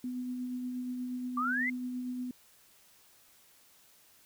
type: tone with tremolo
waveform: sine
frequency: 250 Hz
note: B3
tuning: 21 cents sharp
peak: -33 dBFS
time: 0.04-2.31 s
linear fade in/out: 2 ms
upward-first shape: sine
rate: 8.4 Hz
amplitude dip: 25%
type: exponential sweep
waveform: sine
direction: up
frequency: 1145 to 2135 Hz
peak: -29 dBFS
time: 1.37-1.7 s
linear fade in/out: 5 ms
effects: white hiss -62 dBFS RMS until 4.25 s